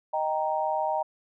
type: chord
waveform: sine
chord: Eb major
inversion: none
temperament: equal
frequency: 622.3 / 784 / 932.3 Hz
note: Eb5 / G5 / Bb5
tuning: 0 / 0 / 0 cents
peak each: -29 / -29 / -29 dBFS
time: 0.13-1.03 s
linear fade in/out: 10 ms
effects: none